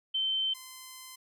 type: tone pair in turn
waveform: sine / 5% pulse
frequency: 3095 / 1032.8 Hz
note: G7 / C6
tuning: -23 / -23 cents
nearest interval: octave + perfect fifth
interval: 1900 cents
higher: first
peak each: -27 / -33 dBFS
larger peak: first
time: 0.14-0.54 / 0.54-1.16 s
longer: second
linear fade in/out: 10 ms
effects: none

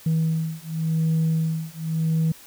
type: beating tone pair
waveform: sine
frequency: 160.4 / 161.3 Hz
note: E3 / E3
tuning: -47 / -37 cents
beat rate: 0.9 Hz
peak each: -22 dBFS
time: 0.06-2.32 s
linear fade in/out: 5 ms
effects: tanh soft clip ceiling -16 dBFS + white hiss -47 dBFS RMS until 2.46 s

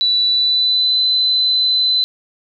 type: tone with pitch glide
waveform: sine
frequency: 3956 to 4027 Hz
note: B7 to B7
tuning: +2 to +33 cents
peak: -12 dBFS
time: 0.01-2.04 s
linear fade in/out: 0 ms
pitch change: +31 cents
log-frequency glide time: 0.26-1.01 s
effects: none

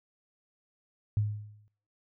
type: tone with exponential decay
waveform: sine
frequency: 105.1 Hz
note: G#2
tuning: 21 cents sharp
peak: -22 dBFS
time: 1.17-1.68 s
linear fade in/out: 0 ms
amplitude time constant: 110 ms
effects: noise-tail reverb RT60 0.5 s tail -22 dB re dry

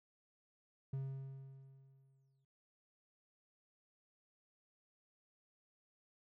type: tone with exponential decay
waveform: triangle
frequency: 134.9 Hz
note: C#3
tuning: 47 cents flat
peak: -35 dBFS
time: 0.93-2.45 s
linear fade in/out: 5 ms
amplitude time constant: 330 ms
effects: none

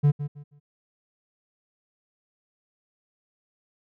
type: tone with echo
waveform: triangle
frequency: 145.3 Hz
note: D3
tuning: 18 cents flat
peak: -13 dBFS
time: 0.03-0.12 s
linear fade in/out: 20 ms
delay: 160 ms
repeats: 3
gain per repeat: -12 dB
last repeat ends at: 0.6 s
effects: none

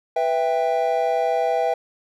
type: chord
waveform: triangle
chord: E minor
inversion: second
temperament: just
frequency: 494.4 / 659.3 / 791.1 Hz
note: B4 / E5 / G5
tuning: +2 / 0 / +16 cents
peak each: -22 / -20 / -21 dBFS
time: 0.16-1.74 s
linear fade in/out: 5 ms
effects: none

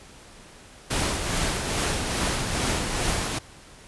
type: noise with tremolo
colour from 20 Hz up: pink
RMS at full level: -24 dBFS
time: 0.9-3.39 s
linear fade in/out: 10 ms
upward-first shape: triangle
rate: 2.4 Hz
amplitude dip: 45%
effects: pink hiss -48 dBFS RMS until 3.87 s + resampled to 24000 Hz

